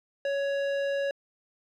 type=tone; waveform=square; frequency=558 Hz; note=C#5; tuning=11 cents sharp; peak=-27 dBFS; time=0.25-1.11 s; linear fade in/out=2 ms; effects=low-pass 3000 Hz 12 dB/octave + 11-bit